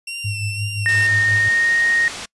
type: tone with vibrato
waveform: sawtooth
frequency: 2725 Hz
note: F7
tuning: 43 cents flat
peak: -23 dBFS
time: 0.07-1.07 s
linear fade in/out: 5 ms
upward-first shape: sine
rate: 2 Hz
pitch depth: 34 cents each way
type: tone with tremolo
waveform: sine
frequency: 103.83 Hz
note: G#2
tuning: in tune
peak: -20 dBFS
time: 0.24-1.49 s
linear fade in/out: 10 ms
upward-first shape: sine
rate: 5.7 Hz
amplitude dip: 65%
type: tone with pitch glide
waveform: sine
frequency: 1840 to 1863.5 Hz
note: A#6 to A#6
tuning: -23 to -1 cents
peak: -14 dBFS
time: 0.86-2.08 s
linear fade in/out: 0 ms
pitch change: +22 cents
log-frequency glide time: 1.18-1.8 s
type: low-pass noise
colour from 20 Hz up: white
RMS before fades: -32 dBFS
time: 0.88-2.26 s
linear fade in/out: 10 ms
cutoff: 5800 Hz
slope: 12 dB/octave
effects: noise-tail reverb RT60 0.1 s tail -26 dB re dry + resampled to 24000 Hz